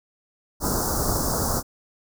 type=band-stop noise; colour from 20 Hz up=pink; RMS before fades=-24 dBFS; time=0.6-1.63 s; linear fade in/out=50 ms; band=1400 to 4900 Hz; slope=48 dB/octave; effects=none